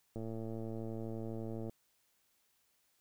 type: click train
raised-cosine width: 2 ms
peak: -30 dBFS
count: 173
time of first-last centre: 0.16-1.696 s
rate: 112 Hz
effects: white hiss -75 dBFS RMS until 3 s